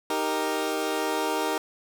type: chord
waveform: 20% pulse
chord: Eb major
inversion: none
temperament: equal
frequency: 311.1 / 392 / 466.2 Hz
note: Eb4 / G4 / Bb4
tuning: 0 / 0 / 0 cents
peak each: -25 dBFS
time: 0.1-1.58 s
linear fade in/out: 2 ms
effects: none